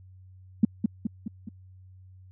sine tone with echo, 216 Hz, A3, 32 cents flat, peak -13 dBFS, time 0.63-0.65 s, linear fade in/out 5 ms, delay 210 ms, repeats 4, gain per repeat -5 dB, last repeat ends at 1.49 s, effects added 93 Hz sine -48 dBFS peak until 2.31 s

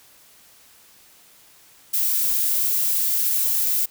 violet noise, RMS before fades -21 dBFS, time 1.93-3.86 s, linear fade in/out 10 ms, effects white hiss -52 dBFS RMS until 3.9 s

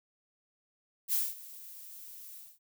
violet noise with ADSR envelope, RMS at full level -28 dBFS, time 1.08-2.59 s, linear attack 53 ms, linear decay 210 ms, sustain -20 dB, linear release 210 ms, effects none

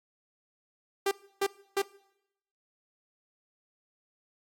sawtooth tone bursts, 395 Hz, G4, 13 cents sharp, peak -21 dBFS, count 3, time 1.06-1.819 s, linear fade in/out 5 ms, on 53 ms, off 300 ms, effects noise-tail reverb RT60 0.8 s tail -21 dB re dry + AAC 64 kbps

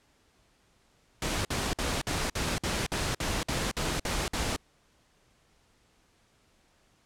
pink noise bursts, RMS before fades -30 dBFS, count 12, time 1.22-4.563 s, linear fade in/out 2 ms, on 230 ms, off 53 ms, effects pink hiss -66 dBFS RMS until 7.05 s + low-pass 9000 Hz 12 dB/octave

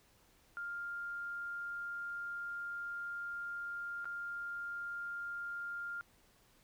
sine tone with dropouts, 1401 Hz, F6, 5 cents sharp, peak -39 dBFS, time 0.57-6.01 s, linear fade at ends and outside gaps 0 ms, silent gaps 4.045-4.055 s, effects pink hiss -68 dBFS RMS until 6.63 s

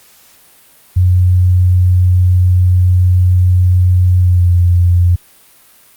sine tone with pitch glide, 90.7 to 88.07 Hz, F#2 to F2, -34 to +15 cents, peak -6 dBFS, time 0.96-5.16 s, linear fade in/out 10 ms, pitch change -51 cents, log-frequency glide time 4.19-4.5 s, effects white hiss -45 dBFS RMS until 5.96 s + Opus 48 kbps

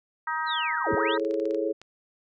harmonic tone, 315.4 Hz, D#4, 24 cents sharp, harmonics 3 / 4 / 5 / 6, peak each -30 / -31 / -33 / -35 dBFS, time 0.27-1.18 s, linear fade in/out 5 ms
sine linear two-way sweep, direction down then up, 4186 to 51 to 4186 Hz, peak -29 dBFS, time 0.46-1.17 s, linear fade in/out 50 ms, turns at 0.94 s
sine chord, A major seventh, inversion second, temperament equal with one note detuned, 329.6 / 415.3 / 440 / 548.9 Hz, E4 / G#4 / A4 / C#5, 0 / 0 / 0 / -17 cents, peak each -30 dBFS, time 0.86-1.73 s, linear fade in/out 20 ms
clicks, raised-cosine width 0.2 ms, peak -29 dBFS, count 9, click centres 1.197 / 1.249 / 1.31 / 1.342 / 1.399 / 1.455 / 1.509 / 1.546 / 1.816 s
effects none

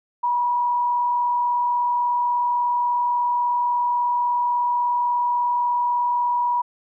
sine tone with frequency modulation, 969 Hz, B5, 33 cents flat, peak -18 dBFS, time 0.23-6.62 s, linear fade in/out 10 ms, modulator 36.4 Hz, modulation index 0.46, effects none

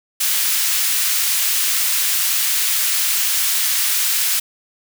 white high-pass noise, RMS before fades -18 dBFS, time 0.2-4.4 s, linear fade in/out 10 ms, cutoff 1700 Hz, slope 12 dB/octave, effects none

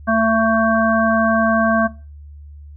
harmonic tone, 223.6 Hz, A3, 28 cents sharp, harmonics 1 / 3 / 5 / 7, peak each -17 / -18 / -20 / -20 dBFS, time 0.07-1.88 s, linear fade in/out 20 ms, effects noise-tail reverb RT60 0.3 s tail -18 dB re dry + added 73 Hz sine -35 dBFS peak until 2.76 s

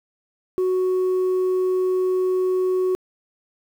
sine tone, 370 Hz, F#4, in tune, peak -15 dBFS, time 0.58-2.95 s, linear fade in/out 0 ms, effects tanh soft clip ceiling -17 dBFS + 8-bit

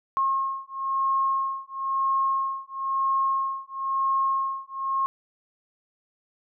sine beating tone pair, 1078 / 1079 Hz, C#6 / C#6, -49 / -47 cents, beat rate 1 Hz, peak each -26 dBFS, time 0.17-5.06 s, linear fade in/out 0 ms, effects none

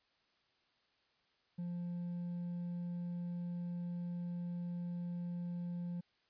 sine tone with hard clipping, 174.61 Hz, F3, in tune, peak -39 dBFS, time 1.58-6.01 s, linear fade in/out 10 ms, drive 2 dB, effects white hiss -75 dBFS RMS until 6.29 s + resampled to 11025 Hz

